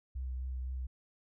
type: tone with vibrato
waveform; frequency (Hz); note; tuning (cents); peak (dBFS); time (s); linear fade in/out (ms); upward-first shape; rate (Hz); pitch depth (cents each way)
sine; 64; C2; -38; -35; 0.15-0.87; 10; triangle; 3.9; 25
effects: none